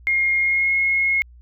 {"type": "tone with pitch glide", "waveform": "sine", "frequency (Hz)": [2136, 2163], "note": ["C7", "C#7"], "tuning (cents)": [35, -43], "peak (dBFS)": -16, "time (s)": [0.07, 1.22], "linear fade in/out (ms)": 0, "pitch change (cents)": 22, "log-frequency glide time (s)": [0.38, 0.73], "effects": ["added 60 Hz sine -43 dBFS peak until 1.41 s"]}